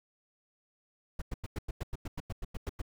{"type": "noise bursts", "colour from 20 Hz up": "brown", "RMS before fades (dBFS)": -35, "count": 14, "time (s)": [1.19, 2.817], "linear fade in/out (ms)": 5, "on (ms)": 28, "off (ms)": 95, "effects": []}